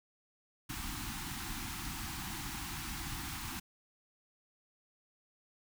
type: band-stop noise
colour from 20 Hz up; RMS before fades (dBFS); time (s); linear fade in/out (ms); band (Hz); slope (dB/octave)
pink; -41; 0.69-3.6; 10; 350 to 750; 96
effects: none